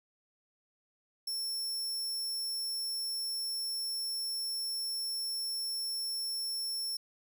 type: tone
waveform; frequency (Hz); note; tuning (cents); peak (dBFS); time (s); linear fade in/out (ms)
sawtooth; 5400; E8; +41; -31; 1.27-6.97; 5
effects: 12-bit